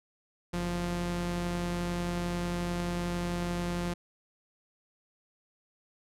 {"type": "tone pair together", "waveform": "sawtooth", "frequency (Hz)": [46.46, 174.61], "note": ["F#1", "F3"], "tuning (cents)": [8, 0], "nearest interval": "octave + major seventh", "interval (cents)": 2292, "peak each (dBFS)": [-34, -27], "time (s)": [0.53, 3.94], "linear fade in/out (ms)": 10, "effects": ["low-pass 11000 Hz 12 dB/octave"]}